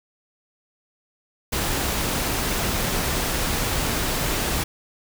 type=noise; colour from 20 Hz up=pink; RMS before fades=-24 dBFS; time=1.52-4.64 s; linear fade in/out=10 ms; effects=none